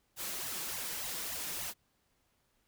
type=noise with flanger; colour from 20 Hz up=white; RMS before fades=-39 dBFS; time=0.16-1.74 s; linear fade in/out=50 ms; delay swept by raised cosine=1 to 6.3 ms; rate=3.4 Hz; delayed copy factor=+0.95; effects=pink hiss -75 dBFS RMS until 2.67 s